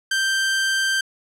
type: tone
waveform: sawtooth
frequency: 1568 Hz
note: G6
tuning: in tune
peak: -15 dBFS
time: 0.11-1.01 s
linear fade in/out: 5 ms
effects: low-pass 10000 Hz 12 dB/octave